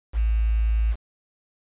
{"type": "tone with quantisation", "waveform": "sine", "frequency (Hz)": 55, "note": "A1", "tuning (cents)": 0, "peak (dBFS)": -18, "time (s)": [0.13, 0.96], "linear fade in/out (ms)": 50, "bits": 7, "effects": ["resampled to 8000 Hz"]}